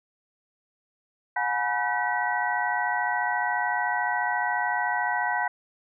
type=tone cluster; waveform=sine; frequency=724 / 838 / 973 / 1519 / 1935 Hz; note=F#5 / G#5 / B5 / F#6 / B6; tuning=-38 / +15 / -26 / +45 / -36 cents; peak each=-30 dBFS; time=1.36-5.48 s; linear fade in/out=5 ms; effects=none

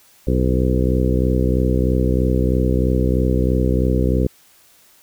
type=harmonic tone with a mistuned harmonic; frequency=63.1 Hz; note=B1; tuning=38 cents sharp; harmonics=1 / 2 / 3 / 4 / 5 / 6 / 7 / 8; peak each=-18 / -21 / -23 / -24 / -25 / -26 / -26 / -27 dBFS; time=0.27-4.27 s; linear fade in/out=5 ms; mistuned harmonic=8; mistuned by=+18 cents; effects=white hiss -52 dBFS RMS until 5.02 s

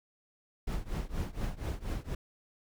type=noise with tremolo; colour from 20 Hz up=brown; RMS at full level=-31 dBFS; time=0.67-2.15 s; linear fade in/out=5 ms; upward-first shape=triangle; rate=4.2 Hz; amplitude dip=95%; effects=none

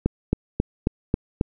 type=click train; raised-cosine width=3 ms; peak=-6 dBFS; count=6; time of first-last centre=0.06-1.411 s; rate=3.7 Hz; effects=none

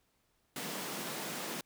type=high-pass noise; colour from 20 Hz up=pink; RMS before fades=-40 dBFS; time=0.56-1.61 s; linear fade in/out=2 ms; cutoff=150 Hz; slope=48 dB/octave; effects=pink hiss -75 dBFS RMS until 1.65 s

